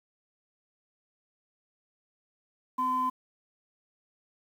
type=tone pair together; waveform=sine; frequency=255.8 / 1023 Hz; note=C4 / C6; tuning=-39 / -39 cents; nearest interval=2 octaves; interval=2400 cents; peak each=-35 / -25 dBFS; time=2.78-3.1 s; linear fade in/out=10 ms; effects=tanh soft clip ceiling -19 dBFS + 9-bit